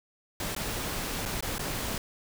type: noise with dropouts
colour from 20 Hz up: pink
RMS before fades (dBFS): -33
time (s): 0.4-1.98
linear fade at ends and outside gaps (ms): 2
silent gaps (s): 0.55-0.563 / 1.254-1.259 / 1.408-1.425 / 1.583-1.593
effects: none